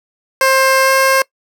15% pulse tone with pitch glide, 530 to 533.1 Hz, C5 to C5, +22 to +32 cents, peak -3 dBFS, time 0.41-1.22 s, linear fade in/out 2 ms, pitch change +10 cents, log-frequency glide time 0.84-0.9 s, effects noise-tail reverb RT60 0.1 s tail -23 dB re dry

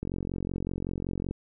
click train, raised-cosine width 3 ms, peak -19 dBFS, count 59, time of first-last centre 0.03-1.31 s, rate 45.3 Hz, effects none

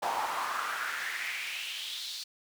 brown noise with high-pass filter sweep, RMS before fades -35 dBFS, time 0.02-2.24 s, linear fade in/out 10 ms, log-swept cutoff 780 to 4400 Hz, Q 3.8, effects none

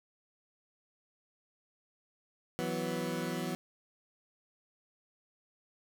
20% pulse chord, E suspended second, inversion none, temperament equal, 164.81 / 185 / 246.9 Hz, E3 / F#3 / B3, 0 / 0 / 0 cents, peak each -33 dBFS, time 2.59-3.55 s, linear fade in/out 0 ms, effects none

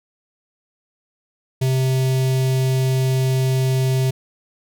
square tone with notch filter, 130.81 Hz, C3, in tune, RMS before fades -18 dBFS, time 1.61-4.11 s, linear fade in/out 10 ms, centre 1300 Hz, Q 0.78, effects none

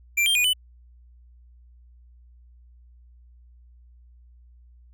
square tone with pitch steps, 2362 / 3180 / 2458 / 2999 Hz, D7 / G7 / D#7 / F#7, +9 / +24 / -22 / +23 cents, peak -19 dBFS, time 0.17-0.534 s, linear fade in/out 10 ms, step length 91 ms, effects added 60 Hz sine -49 dBFS peak until 4.93 s

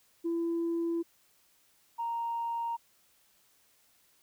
sine tone pair in turn, 335.9 / 930.5 Hz, E4 / A#5, +33 / -3 cents, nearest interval octave + tritone, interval 1764 cents, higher second, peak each -27 / -30 dBFS, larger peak first, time 0.24-1.03 / 1.98-2.77 s, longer neither, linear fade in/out 20 ms, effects tanh soft clip ceiling -26 dBFS + white hiss -67 dBFS RMS until 4.22 s

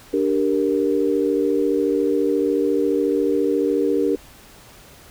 sine chord, G minor, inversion second, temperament equal, 293.7 / 392 / 466.2 Hz, D4 / G4 / Bb4, 0 / 0 / 0 cents, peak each -21 dBFS, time 0.13-4.16 s, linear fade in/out 10 ms, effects pink hiss -46 dBFS RMS until 5.1 s

